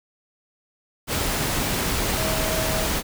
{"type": "tone in noise", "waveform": "sine", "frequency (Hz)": 638, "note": "D#5", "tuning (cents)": 43, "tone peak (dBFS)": -28, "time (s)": [2.15, 2.88], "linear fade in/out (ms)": 50, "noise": "pink", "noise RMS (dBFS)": -24, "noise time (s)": [1.07, 3.03], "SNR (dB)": -7, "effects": []}